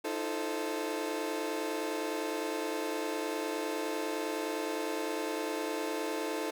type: chord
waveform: 30% pulse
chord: F dominant seventh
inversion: third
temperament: equal with one note detuned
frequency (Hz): 311.1 / 340.9 / 440 / 523.3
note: Eb4 / F4 / A4 / C5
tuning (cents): 0 / -42 / 0 / 0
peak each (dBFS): -35 / -37 / -34 / -38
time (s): 0.04-6.51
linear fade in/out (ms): 10
effects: none